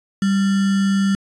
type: tone with sample-and-hold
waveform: sine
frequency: 196 Hz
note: G3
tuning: in tune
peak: -14 dBFS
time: 0.22-1.15 s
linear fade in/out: 2 ms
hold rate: 1575 Hz
effects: resampled to 22050 Hz